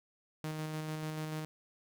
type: tone with tremolo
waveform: sawtooth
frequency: 155.56 Hz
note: D#3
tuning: in tune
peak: -32 dBFS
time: 0.44-1.45 s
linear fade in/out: 0 ms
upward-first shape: square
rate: 6.8 Hz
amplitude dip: 25%
effects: none